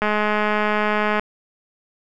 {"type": "click train", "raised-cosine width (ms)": 0.5, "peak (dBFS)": -6, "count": 249, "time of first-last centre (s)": [0.02, 1.195], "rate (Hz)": 211, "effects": []}